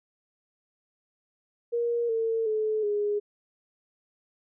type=tone with pitch steps; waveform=sine; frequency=472 / 451.7 / 432.3 / 413.8 Hz; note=A#4 / A4 / A4 / G#4; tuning=+22 / +45 / -31 / -6 cents; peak=-24 dBFS; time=1.72-3.2 s; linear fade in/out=20 ms; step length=370 ms; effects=none